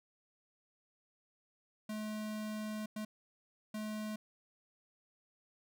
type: tone bursts at uneven times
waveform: square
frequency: 214.3 Hz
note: A3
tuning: 45 cents flat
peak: -39 dBFS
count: 3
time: 1.89-2.86 / 2.96-3.05 / 3.74-4.16 s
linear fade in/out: 5 ms
effects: none